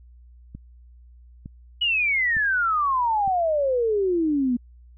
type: click train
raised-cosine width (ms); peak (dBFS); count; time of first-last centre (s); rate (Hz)
5; -24; 4; 0.55-3.277; 1.1
type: exponential sweep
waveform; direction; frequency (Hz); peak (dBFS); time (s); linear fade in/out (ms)
sine; down; 2960 to 237.2; -19; 1.81-4.57; 10
effects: added 60 Hz sine -46 dBFS peak until 4.97 s